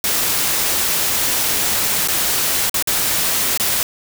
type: noise with dropouts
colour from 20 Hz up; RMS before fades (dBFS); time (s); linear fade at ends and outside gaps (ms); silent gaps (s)
white; -18; 0.04-3.83; 1; 2.076-2.084 / 2.696-2.742 / 2.825-2.873 / 3.575-3.598
effects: none